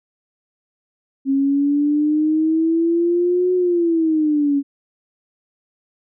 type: exponential two-way sweep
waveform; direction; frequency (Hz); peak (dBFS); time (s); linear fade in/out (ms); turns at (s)
sine; up then down; 269.8 to 366.2 to 277.2; -14; 1.25-4.63; 50; 3.54
effects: none